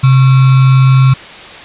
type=tone with sample-and-hold; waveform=sine; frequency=131.7 Hz; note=C3; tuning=12 cents sharp; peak=-3 dBFS; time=0.03-1.14 s; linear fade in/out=10 ms; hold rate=1225 Hz; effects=white hiss -30 dBFS RMS until 1.64 s + resampled to 8000 Hz